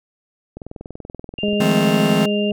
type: click train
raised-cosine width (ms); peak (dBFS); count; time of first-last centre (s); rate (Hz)
2; -19; 21; 0.57-1.532; 20.8
type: tone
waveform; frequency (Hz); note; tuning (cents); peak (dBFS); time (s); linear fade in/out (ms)
sine; 2794; F7; 0; -26; 1.38-2.51; 2
type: harmonic tone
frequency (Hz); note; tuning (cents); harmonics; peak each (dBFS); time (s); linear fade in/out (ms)
206.6; G#3; -9; 1 / 2 / 3; -19 / -22 / -24; 1.43-2.52; 2
type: chord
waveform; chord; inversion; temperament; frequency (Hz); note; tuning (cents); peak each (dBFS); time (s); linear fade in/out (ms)
45% pulse; F dominant seventh; third; just; 157.15 / 174.61 / 218.3 / 261.9; Eb3 / F3 / A3 / C4; +18 / 0 / -13 / +2; -22; 1.6-2.26; 5
effects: none